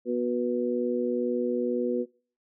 harmonic tone, 122.1 Hz, B2, 19 cents flat, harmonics 2 / 3 / 4, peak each -29 / -29 / -29 dBFS, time 0.05-2.06 s, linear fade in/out 50 ms, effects noise-tail reverb RT60 0.4 s tail -22 dB re dry

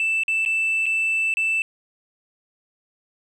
sine tone with dropouts, 2649 Hz, E7, 8 cents sharp, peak -17 dBFS, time 0-1.62 s, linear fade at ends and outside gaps 1 ms, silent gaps 0.235-0.281 / 0.451-0.46 / 0.858-0.864 / 1.34-1.37 s, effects tanh soft clip ceiling -17 dBFS + 9-bit

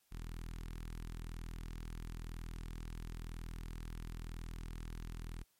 sawtooth tone with notch filter, 41 Hz, E1, 9 cents flat, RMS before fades -45 dBFS, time 0.11-5.44 s, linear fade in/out 20 ms, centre 590 Hz, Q 0.75, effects white hiss -75 dBFS RMS until 5.59 s + MP3 64 kbps

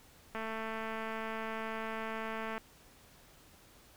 click train, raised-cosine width 0.5 ms, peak -25 dBFS, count 496, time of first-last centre 0.35-2.58 s, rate 222 Hz, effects pink hiss -60 dBFS RMS until 3.96 s

